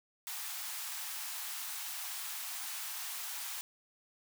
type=high-pass noise; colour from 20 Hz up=white; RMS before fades=-41 dBFS; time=0.27-3.61 s; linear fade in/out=0 ms; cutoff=730 Hz; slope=48 dB/octave; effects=none